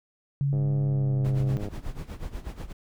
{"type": "tone with pitch glide", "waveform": "sine", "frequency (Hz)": [140, 132.6], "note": ["C#3", "C3"], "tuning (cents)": [18, 23], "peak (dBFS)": -22, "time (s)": [0.41, 1.57], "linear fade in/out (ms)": 0, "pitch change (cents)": -95, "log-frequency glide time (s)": [0.82, 1.17]}
{"type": "click train", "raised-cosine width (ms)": 2, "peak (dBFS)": -24, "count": 120, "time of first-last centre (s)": [0.53, 1.685], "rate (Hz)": 103}
{"type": "noise with tremolo", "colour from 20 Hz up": "brown", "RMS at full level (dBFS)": -33, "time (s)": [1.24, 2.73], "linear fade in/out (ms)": 10, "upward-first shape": "sine", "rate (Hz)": 8.2, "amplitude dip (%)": 80}
{"effects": []}